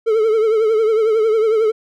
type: tone with vibrato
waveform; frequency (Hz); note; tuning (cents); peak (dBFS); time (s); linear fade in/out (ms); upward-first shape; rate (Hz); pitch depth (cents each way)
triangle; 440; A4; 0; -10; 0.06-1.72; 20; triangle; 11; 80
effects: none